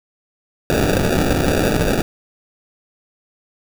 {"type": "noise with sample-and-hold", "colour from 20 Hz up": "white", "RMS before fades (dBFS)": -17, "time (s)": [0.7, 2.02], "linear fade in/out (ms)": 0, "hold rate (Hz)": 1050, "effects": []}